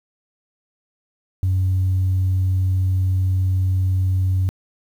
sine tone, 93.4 Hz, F#2, 17 cents sharp, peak -14 dBFS, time 1.43-4.49 s, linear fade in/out 0 ms, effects tanh soft clip ceiling -13 dBFS + 8-bit

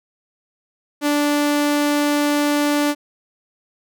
sawtooth tone, 292.4 Hz, D4, 7 cents flat, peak -12 dBFS, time 1.01-2.95 s, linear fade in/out 50 ms, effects none

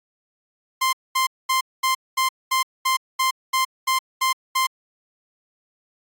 sawtooth tone bursts, 1046.5 Hz, C6, in tune, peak -14 dBFS, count 12, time 0.81-4.67 s, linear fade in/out 10 ms, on 120 ms, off 220 ms, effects AAC 64 kbps

